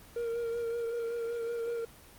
triangle tone with vibrato, 466.4 Hz, A#4, 1 cent sharp, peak -29 dBFS, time 0.16-1.85 s, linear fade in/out 5 ms, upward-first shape sine, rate 5.3 Hz, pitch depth 27 cents each way, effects pink hiss -54 dBFS RMS until 2.18 s + Opus 24 kbps

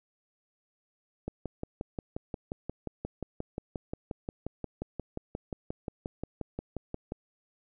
click train, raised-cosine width 2 ms, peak -21 dBFS, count 34, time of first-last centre 1.28-7.121 s, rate 5.65 Hz, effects none

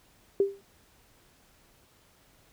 sine tone with exponential decay, 395.7 Hz, G4, 16 cents sharp, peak -17 dBFS, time 0.4-0.61 s, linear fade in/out 2 ms, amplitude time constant 45 ms, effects pink hiss -62 dBFS RMS until 2.52 s

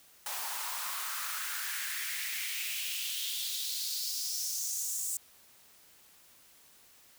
white noise with high-pass filter sweep, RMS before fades -36 dBFS, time 0.26-5.17 s, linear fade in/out 2 ms, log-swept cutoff 810 to 7800 Hz, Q 3.3, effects white hiss -60 dBFS RMS until 7.18 s

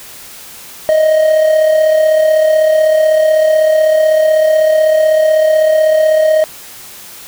triangle tone with amplitude modulation, 625 Hz, D#5, 8 cents sharp, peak -3 dBFS, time 0.89-6.44 s, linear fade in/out 0 ms, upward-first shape sine, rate 36 Hz, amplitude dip 45%, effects white hiss -33 dBFS RMS until 7.27 s

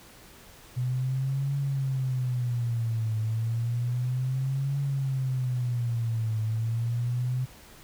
sine tone with vibrato, 123.8 Hz, B2, 5 cents sharp, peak -25 dBFS, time 0.76-7.46 s, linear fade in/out 20 ms, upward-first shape triangle, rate 0.31 Hz, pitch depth 220 cents each way, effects pink hiss -51 dBFS RMS until 7.83 s

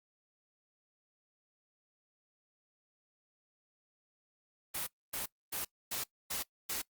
white noise bursts, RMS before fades -37 dBFS, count 6, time 4.74-6.82 s, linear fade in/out 10 ms, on 130 ms, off 260 ms, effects noise-tail reverb RT60 0.1 s tail -21 dB re dry + Opus 32 kbps

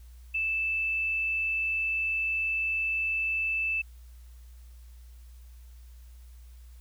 sine tone, 2637 Hz, E7, in tune, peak -26 dBFS, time 0.34-3.82 s, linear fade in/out 10 ms, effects added 60 Hz sine -46 dBFS peak until 6.8 s + white hiss -64 dBFS RMS until 6.8 s

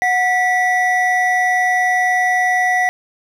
triangle tone pair together, 733 / 1957 Hz, F#5 / B6, -16 / -16 cents, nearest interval octave + perfect fourth, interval 1700 cents, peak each -14 dBFS, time 0.02-2.89 s, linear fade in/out 0 ms, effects none

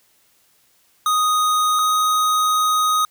square tone pair in turn, 1244.5 / 1251 Hz, D#6 / D#6, 0 / +9 cents, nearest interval unison, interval 9 cents, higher second, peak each -16 dBFS, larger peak neither, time 1.06-1.79 / 1.79-3.05 s, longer second, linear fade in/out 2 ms, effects white hiss -59 dBFS RMS until 3.1 s

